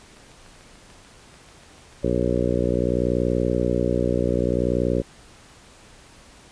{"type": "click train", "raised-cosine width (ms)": 0.3, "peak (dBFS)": -34, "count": 18, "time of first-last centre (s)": [0.17, 2.659], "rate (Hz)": 6.83}
{"type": "harmonic tone", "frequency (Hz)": 60.6, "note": "B1", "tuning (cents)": -32, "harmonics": [1, 2, 3, 4, 5, 6, 7, 8, 9], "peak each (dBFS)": [-28, -28, -28, -28, -28, -28, -28, -28, -28], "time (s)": [2.03, 5.02], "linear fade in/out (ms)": 10}
{"effects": ["pink hiss -49 dBFS RMS until 6.51 s", "resampled to 22050 Hz"]}